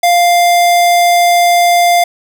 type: tone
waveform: square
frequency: 698.5 Hz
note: F5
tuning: in tune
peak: -7 dBFS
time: 0.03-2.04 s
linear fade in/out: 5 ms
effects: none